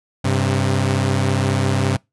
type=tone pair together; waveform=sawtooth; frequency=98 / 132.41 Hz; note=G2 / C3; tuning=0 / +21 cents; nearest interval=perfect fourth; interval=521 cents; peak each=-15 dBFS; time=0.24-1.97 s; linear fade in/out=10 ms; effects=noise-tail reverb RT60 0.2 s tail -25 dB re dry + resampled to 24000 Hz